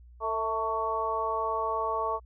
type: harmonic tone with a mistuned harmonic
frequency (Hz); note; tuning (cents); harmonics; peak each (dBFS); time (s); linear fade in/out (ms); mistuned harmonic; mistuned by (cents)
223.6; A3; +28; 2 / 3 / 4 / 5; -34 / -34 / -33 / -30; 0.2-2.2; 50; 3; -42
effects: added 60 Hz sine -49 dBFS peak until 2.25 s